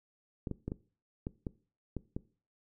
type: clicks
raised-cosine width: 3 ms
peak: -23 dBFS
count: 8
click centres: 0.472 / 0.513 / 0.68 / 0.719 / 1.269 / 1.468 / 1.967 / 2.165 s
effects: noise-tail reverb RT60 0.4 s tail -20 dB re dry